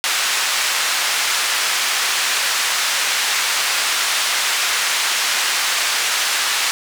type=band-pass noise; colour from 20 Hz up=pink; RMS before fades=-19 dBFS; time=0.04-6.71 s; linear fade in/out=0 ms; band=1400 to 8500 Hz; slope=12 dB/octave; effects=none